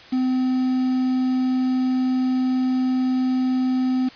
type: tone with quantisation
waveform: triangle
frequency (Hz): 256.5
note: C4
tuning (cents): -34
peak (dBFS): -16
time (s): 0.12-4.09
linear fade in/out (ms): 10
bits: 6
effects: white hiss -44 dBFS RMS until 4.15 s + resampled to 11025 Hz